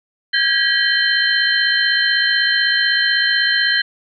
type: tone cluster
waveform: sine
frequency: 1605 / 1661 / 1929 / 3087 / 4142 Hz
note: G6 / G#6 / B6 / G7 / C8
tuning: +40 / 0 / -41 / -27 / -18 cents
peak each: -20 dBFS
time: 0.33-3.82 s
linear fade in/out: 10 ms
effects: none